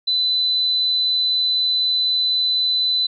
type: tone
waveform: sine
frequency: 4008 Hz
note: B7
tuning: 25 cents sharp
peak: -16 dBFS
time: 0.07-3.07 s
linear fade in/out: 10 ms
effects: none